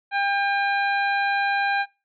harmonic tone with a mistuned harmonic, 799 Hz, G5, 33 cents sharp, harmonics 1 / 2 / 3 / 4 / 5, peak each -23 / -24 / -29 / -42 / -36 dBFS, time 0.11-1.86 s, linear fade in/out 50 ms, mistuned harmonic 3, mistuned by +15 cents, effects noise-tail reverb RT60 0.3 s tail -24 dB re dry

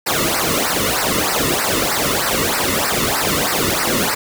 pink noise with flanger, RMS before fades -18 dBFS, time 0.06-4.15 s, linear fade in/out 10 ms, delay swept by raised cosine 0.29 to 1.29 ms, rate 3.2 Hz, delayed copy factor -0.95, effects none

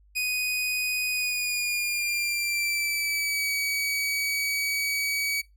sawtooth tone with pitch glide, 2489 to 2269 Hz, D#7 to C#7, 0 to +40 cents, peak -22 dBFS, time 0.15-5.42 s, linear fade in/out 20 ms, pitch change -160 cents, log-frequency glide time 1.11-3.51 s, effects noise-tail reverb RT60 0.2 s tail -21 dB re dry + added 50 Hz sine -55 dBFS peak until 5.56 s

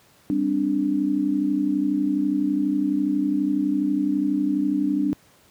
sine chord, G suspended fourth, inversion none, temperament equal with one note detuned, 199.08 / 261.6 / 293.7 Hz, G3 / C4 / D4, +27 / 0 / 0 cents, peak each -27 / -26 / -21 dBFS, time 0.3-5.13 s, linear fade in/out 0 ms, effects pink hiss -56 dBFS RMS until 5.5 s + high-pass 80 Hz 12 dB/octave

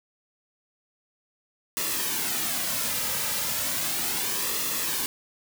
white noise with flanger, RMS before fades -28 dBFS, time 1.77-5.06 s, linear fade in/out 0 ms, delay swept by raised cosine 1.3 to 2.8 ms, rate 0.35 Hz, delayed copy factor -0.55, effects none

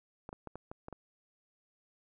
clicks, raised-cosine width 1 ms, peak -29 dBFS, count 7, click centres 0.291 / 0.329 / 0.473 / 0.556 / 0.715 / 0.884 / 0.927 s, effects none

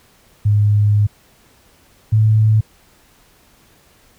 sine tone pair in turn, 103.9 / 108.73 Hz, G#2 / A2, +1 / -20 cents, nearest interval minor second, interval 79 cents, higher second, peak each -10 / -9 dBFS, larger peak second, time 0.45-1.07 / 2.12-2.61 s, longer first, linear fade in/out 10 ms, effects pink hiss -52 dBFS RMS until 4.18 s

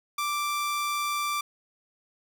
sawtooth tone, 1174.7 Hz, D6, in tune, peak -23 dBFS, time 0.18-1.41 s, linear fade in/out 5 ms, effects none

